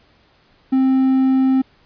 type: tone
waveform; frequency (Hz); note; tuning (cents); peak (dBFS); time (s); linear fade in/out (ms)
triangle; 263.3; C4; +11; -10; 0.72-1.62; 10
effects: pink hiss -55 dBFS RMS until 1.85 s + resampled to 11025 Hz